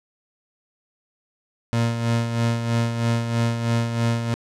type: tone with tremolo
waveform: 30% pulse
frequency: 116.54 Hz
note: A#2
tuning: in tune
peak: -15 dBFS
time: 1.73-4.34 s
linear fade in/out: 0 ms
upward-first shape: sine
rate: 3.1 Hz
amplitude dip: 55%
effects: low-pass 8000 Hz 12 dB/octave